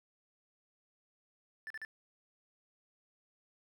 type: tone bursts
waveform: triangle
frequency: 1760 Hz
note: A6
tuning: in tune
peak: -39 dBFS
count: 3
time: 1.67-1.849 s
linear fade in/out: 0 ms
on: 33 ms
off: 40 ms
effects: none